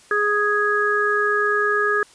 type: harmonic tone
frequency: 415.6 Hz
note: G#4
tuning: 1 cent sharp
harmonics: 1 / 3 / 4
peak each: -22 / -22 / -20 dBFS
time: 0.11-2.03 s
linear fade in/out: 2 ms
effects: white hiss -50 dBFS RMS until 2.14 s + resampled to 22050 Hz